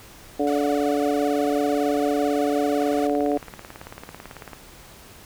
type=harmonic tone; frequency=144.8 Hz; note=D3; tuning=24 cents flat; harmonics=2 / 3 / 4 / 5; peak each=-23 / -25 / -26 / -27 dBFS; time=0.39-3.38 s; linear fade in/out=10 ms
type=tone with vibrato; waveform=sawtooth; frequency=654 Hz; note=E5; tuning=14 cents flat; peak=-29 dBFS; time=0.47-3.07 s; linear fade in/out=0 ms; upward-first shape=sine; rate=18 Hz; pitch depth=240 cents each way
type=click train; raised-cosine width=0.5 ms; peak=-22 dBFS; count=32; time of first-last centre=2.82-4.533 s; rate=18.1 Hz
effects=pink hiss -46 dBFS RMS until 5.25 s